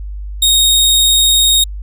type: tone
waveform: sawtooth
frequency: 3731 Hz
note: A#7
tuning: 1 cent sharp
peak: -5 dBFS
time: 0.42-1.64 s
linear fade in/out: 5 ms
effects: added 50 Hz sine -22 dBFS peak until 1.82 s